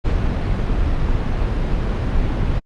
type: noise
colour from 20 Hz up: brown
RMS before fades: -18 dBFS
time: 0.04-2.6 s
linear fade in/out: 20 ms
effects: low-pass 4000 Hz 12 dB/octave + Opus 48 kbps